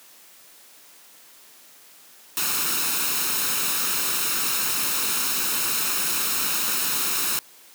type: noise with comb filter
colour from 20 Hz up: white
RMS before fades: -24 dBFS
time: 2.37-7.39 s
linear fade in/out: 0 ms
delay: 0.75 ms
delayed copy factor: +0.55
effects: white hiss -50 dBFS RMS until 7.74 s + high-pass 200 Hz 12 dB/octave